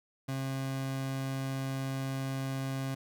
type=tone; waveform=30% pulse; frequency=134.2 Hz; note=C3; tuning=44 cents sharp; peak=-30 dBFS; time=0.28-2.95 s; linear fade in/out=10 ms; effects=none